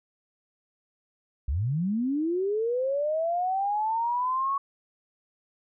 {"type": "linear sweep", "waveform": "sine", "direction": "up", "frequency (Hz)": [58.27, 1118], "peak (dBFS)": -24, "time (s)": [1.48, 4.58], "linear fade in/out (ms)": 5, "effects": []}